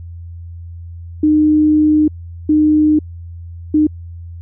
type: tone bursts at uneven times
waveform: sine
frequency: 305 Hz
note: D#4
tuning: 34 cents flat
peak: -8 dBFS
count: 3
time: 1.23-2.08 / 2.49-2.99 / 3.74-3.87 s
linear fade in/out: 5 ms
effects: added 85 Hz sine -28 dBFS peak until 4.41 s